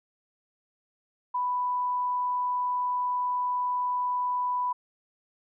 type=tone; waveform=sine; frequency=991 Hz; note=B5; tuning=6 cents sharp; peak=-25 dBFS; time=1.34-4.73 s; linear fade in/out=10 ms; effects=none